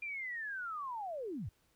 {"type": "linear sweep", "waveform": "sine", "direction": "down", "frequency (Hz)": [2413, 72], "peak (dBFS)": -38, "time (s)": [0.02, 1.49], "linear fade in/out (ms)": 5, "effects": ["pink hiss -73 dBFS RMS until 1.75 s"]}